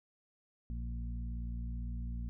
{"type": "harmonic tone with a mistuned harmonic", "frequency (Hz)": 58.27, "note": "A#1", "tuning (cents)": 0, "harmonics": [1, 2, 3, 4], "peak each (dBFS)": [-37, -46, -50, -49], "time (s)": [0.7, 2.29], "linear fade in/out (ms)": 0, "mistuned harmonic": 2, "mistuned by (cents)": 19, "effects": []}